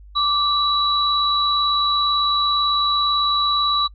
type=tone pair together; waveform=sine; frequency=1170 / 3924 Hz; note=D6 / B7; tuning=-7 / -12 cents; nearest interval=octave + major sixth; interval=2095 cents; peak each=-19 dBFS; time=0.15-3.88 s; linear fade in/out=20 ms; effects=noise-tail reverb RT60 0.1 s tail -26 dB re dry + added 50 Hz sine -40 dBFS peak until 3.94 s